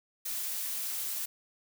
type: noise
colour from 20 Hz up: blue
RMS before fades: -35 dBFS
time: 0.25-1.26 s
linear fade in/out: 10 ms
effects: none